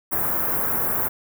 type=band-stop noise; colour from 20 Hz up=white; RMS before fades=-23 dBFS; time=0.11-1.09 s; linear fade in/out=20 ms; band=1500 to 13000 Hz; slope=24 dB/octave; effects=none